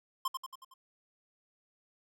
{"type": "tone with echo", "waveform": "square", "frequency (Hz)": 1053, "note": "C6", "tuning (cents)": 11, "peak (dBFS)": -30, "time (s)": [0.25, 0.28], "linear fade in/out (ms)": 5, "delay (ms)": 92, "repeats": 5, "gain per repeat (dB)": -5, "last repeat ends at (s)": 0.74, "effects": []}